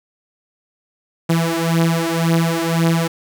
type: beating tone pair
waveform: sawtooth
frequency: 164.81 / 166.71 Hz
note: E3 / E3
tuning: 0 / +20 cents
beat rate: 1.9 Hz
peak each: -14 dBFS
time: 1.29-3.08 s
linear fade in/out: 10 ms
effects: 8-bit